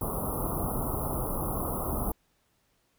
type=band-stop noise; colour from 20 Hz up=pink; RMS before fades=-31 dBFS; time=0.01-2.12 s; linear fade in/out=5 ms; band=1300 to 10000 Hz; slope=96 dB/octave; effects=pink hiss -71 dBFS RMS until 2.98 s